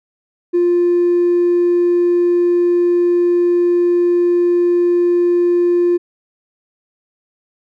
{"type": "tone with hard clipping", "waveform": "sine", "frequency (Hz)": 350, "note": "F4", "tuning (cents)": 4, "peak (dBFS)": -11, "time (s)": [0.53, 5.98], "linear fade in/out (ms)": 20, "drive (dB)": 1, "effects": []}